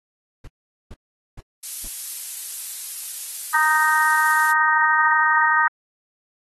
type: noise bursts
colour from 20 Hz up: brown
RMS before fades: -36 dBFS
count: 4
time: 0.44-1.874 s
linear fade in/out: 5 ms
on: 36 ms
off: 430 ms
type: noise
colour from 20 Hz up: violet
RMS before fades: -27 dBFS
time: 1.63-4.52 s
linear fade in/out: 5 ms
type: harmonic tone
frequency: 310.3 Hz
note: D#4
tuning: 5 cents flat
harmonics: 3 / 4 / 5 / 6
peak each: -21 / -21 / -21 / -21 dBFS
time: 3.54-5.68 s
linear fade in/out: 5 ms
effects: AAC 32 kbps